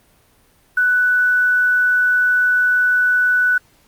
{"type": "tone with quantisation", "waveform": "sine", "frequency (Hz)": 1487, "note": "F#6", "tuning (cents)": 8, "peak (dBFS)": -12, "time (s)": [0.77, 3.58], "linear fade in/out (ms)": 5, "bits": 7, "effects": ["pink hiss -55 dBFS RMS until 3.87 s", "Opus 32 kbps"]}